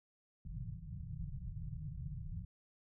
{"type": "low-pass noise", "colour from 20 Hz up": "white", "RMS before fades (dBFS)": -44, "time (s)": [0.45, 2.45], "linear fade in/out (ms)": 5, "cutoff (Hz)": 170, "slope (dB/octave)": 96, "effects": []}